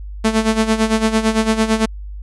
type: tone with tremolo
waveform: sawtooth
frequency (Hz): 220.8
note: A3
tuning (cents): +6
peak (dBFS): -7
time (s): 0.24-1.86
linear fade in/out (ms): 10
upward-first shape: sine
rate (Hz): 8.9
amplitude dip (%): 75
effects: added 50 Hz sine -27 dBFS peak until 2.22 s + resampled to 24000 Hz

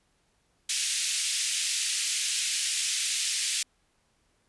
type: band-pass noise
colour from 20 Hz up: white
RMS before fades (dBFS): -29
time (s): 0.69-3.63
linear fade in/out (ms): 5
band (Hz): 2200 to 9400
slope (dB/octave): 24
effects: pink hiss -70 dBFS RMS until 4.48 s + resampled to 24000 Hz

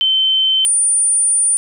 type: tone pair in turn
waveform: sine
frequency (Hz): 3085 / 9287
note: G7 / D9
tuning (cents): -28 / -20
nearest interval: octave + perfect fifth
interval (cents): 1908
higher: second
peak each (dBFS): -11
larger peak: neither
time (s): 0.01-0.65 / 0.65-1.57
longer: second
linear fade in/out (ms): 0
effects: none

